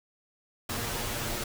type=noise with comb filter; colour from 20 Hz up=pink; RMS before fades=-33 dBFS; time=0.69-1.44 s; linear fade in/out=5 ms; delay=8.5 ms; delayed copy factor=+0.65; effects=none